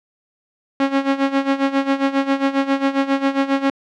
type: tone with tremolo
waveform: sawtooth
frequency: 273.6 Hz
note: C#4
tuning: 23 cents flat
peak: -9 dBFS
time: 0.8-3.7 s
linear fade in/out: 2 ms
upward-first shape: sine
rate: 7.4 Hz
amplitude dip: 80%
effects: low-pass 3000 Hz 12 dB/octave